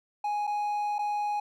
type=tone with dropouts; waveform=triangle; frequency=830.6 Hz; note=G#5; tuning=in tune; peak=-25 dBFS; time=0.24-1.4 s; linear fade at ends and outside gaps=5 ms; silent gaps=0.47-0.474 / 0.984-0.99 s; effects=none